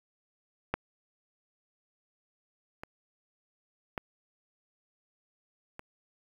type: clicks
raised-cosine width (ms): 0.5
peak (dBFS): -13 / -25 / -18 / -26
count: 4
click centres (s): 0.74 / 2.835 / 3.978 / 5.794
effects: 8-bit